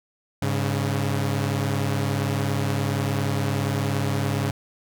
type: tone pair together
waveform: sawtooth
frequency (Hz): 101.37 / 138.59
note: G#2 / C#3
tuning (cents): -41 / 0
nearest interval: perfect fourth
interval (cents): 541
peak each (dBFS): -21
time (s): 0.42-4.51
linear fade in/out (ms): 5
effects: none